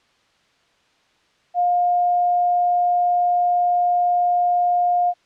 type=tone; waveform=sine; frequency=709 Hz; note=F5; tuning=26 cents sharp; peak=-15 dBFS; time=1.54-5.14 s; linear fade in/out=50 ms; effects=white hiss -60 dBFS RMS until 5.25 s + low-pass 4000 Hz 12 dB/octave